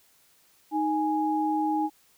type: tone pair together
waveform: sine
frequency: 311.1 / 830.6 Hz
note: D#4 / G#5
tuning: 0 / 0 cents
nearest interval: octave + perfect fourth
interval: 1700 cents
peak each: -26 dBFS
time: 0.71-1.9 s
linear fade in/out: 50 ms
effects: white hiss -62 dBFS RMS until 2.17 s